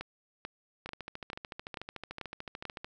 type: two click trains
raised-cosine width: 0.3 ms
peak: -22 / -24 dBFS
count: 7 / 28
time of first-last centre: 0.01-2.653 / 0.86-2.845 s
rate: 2.27 / 13.6 Hz
effects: none